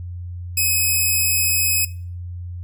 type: tone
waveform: 5% pulse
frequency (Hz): 2543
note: D#7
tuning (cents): +37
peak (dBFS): -7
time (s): 0.57-1.85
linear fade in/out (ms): 5
effects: noise-tail reverb RT60 0.4 s tail -17 dB re dry + added 88 Hz sine -28 dBFS peak until 2.63 s